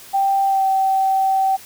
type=tone with pitch glide; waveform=sine; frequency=784 to 770.5 Hz; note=G5 to G5; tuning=0 to -30 cents; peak=-14 dBFS; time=0.13-1.57 s; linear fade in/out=20 ms; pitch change=-30 cents; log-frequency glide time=0.45-0.65 s; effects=white hiss -41 dBFS RMS until 1.65 s